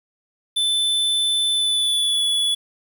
square tone with pitch glide, 3520 to 3416 Hz, A7 to G#7, 0 to +48 cents, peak -18 dBFS, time 0.56-2.55 s, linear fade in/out 10 ms, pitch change -52 cents, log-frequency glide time 1.53-2.21 s, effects 8-bit

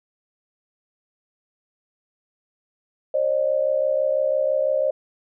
sine tone pair together, 539 / 605 Hz, C#5 / D#5, -49 / -49 cents, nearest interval major second, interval 200 cents, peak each -21 dBFS, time 3.14-4.91 s, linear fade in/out 5 ms, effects none

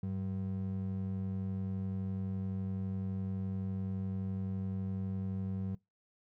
triangle ring-modulated tone, 144.5 Hz, D3, 28 cents flat, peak -29 dBFS, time 0.03-5.75 s, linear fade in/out 0 ms, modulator 45.9 Hz, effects noise-tail reverb RT60 0.2 s tail -23 dB re dry

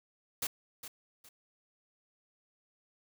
white noise with echo, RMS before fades -34 dBFS, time 0.42-0.47 s, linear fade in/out 5 ms, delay 410 ms, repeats 2, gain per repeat -11 dB, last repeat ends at 1.29 s, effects none

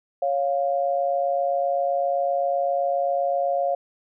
sine tone pair together, 554.4 / 702.1 Hz, C#5 / F5, 0 / +9 cents, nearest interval major third, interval 409 cents, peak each -23 dBFS, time 0.22-3.75 s, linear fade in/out 5 ms, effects none

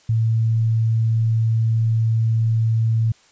sine tone, 112.7 Hz, A2, 42 cents sharp, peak -15 dBFS, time 0.09-3.12 s, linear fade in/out 5 ms, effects white hiss -54 dBFS RMS until 3.31 s + resampled to 16000 Hz

